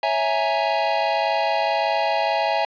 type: chord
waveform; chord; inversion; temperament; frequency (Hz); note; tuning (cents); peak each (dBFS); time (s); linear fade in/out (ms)
square; A# half-diminished seventh; first; equal; 554.4 / 659.3 / 830.6 / 932.3; C#5 / E5 / G#5 / A#5; 0 / 0 / 0 / 0; -29 / -24 / -23 / -29; 0.03-2.65; 2
effects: resampled to 11025 Hz + 8-bit